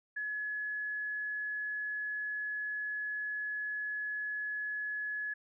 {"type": "tone", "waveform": "sine", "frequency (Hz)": 1698, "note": "G#6", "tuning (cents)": 38, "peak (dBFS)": -34, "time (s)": [0.16, 5.34], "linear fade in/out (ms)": 10, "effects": []}